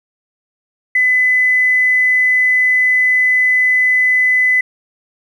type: tone with tanh clipping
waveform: triangle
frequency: 2009 Hz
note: B6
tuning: 29 cents sharp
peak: -9 dBFS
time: 0.95-4.61 s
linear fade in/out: 5 ms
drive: 2 dB
effects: none